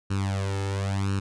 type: tone with flanger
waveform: sawtooth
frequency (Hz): 98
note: G2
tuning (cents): 0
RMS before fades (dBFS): -27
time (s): 0.1-1.2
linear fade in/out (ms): 10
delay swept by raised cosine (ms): 0.72 to 2.32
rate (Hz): 0.97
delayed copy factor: +0.95
effects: resampled to 22050 Hz